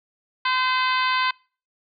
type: harmonic tone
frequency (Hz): 513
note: C5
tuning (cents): -34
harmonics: 2 / 3 / 4 / 5 / 6 / 7 / 8 / 9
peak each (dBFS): -22 / -26 / -28 / -30 / -32 / -33 / -34 / -35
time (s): 0.45-1.31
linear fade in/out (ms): 5
effects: noise-tail reverb RT60 0.4 s tail -26 dB re dry